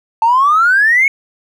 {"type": "exponential sweep", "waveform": "triangle", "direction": "up", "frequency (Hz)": [880, 2233], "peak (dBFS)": -4, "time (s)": [0.22, 1.08], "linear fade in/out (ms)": 2, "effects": ["tanh soft clip ceiling -5 dBFS"]}